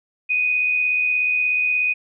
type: tone with amplitude modulation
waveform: sine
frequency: 2489 Hz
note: D#7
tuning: in tune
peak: -15 dBFS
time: 0.29-1.94 s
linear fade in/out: 20 ms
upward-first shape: sine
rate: 76.7 Hz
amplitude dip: 40%
effects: none